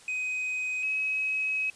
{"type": "tone pair in turn", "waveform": ["triangle", "sine"], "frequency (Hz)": [2512, 2551], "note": ["D#7", "D#7"], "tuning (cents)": [16, 43], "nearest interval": "unison", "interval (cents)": 27, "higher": "second", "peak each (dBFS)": [-27, -26], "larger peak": "second", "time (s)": [[0.08, 0.83], [0.83, 1.7]], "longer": "second", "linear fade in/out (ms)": 2, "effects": ["white hiss -53 dBFS RMS until 1.75 s", "resampled to 22050 Hz"]}